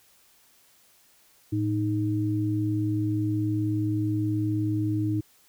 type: tone pair together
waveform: sine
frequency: 110 / 311.1 Hz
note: A2 / D#4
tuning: 0 / 0 cents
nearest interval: octave + tritone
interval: 1800 cents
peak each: -26 dBFS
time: 1.52-5.21 s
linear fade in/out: 10 ms
effects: white hiss -60 dBFS RMS until 5.48 s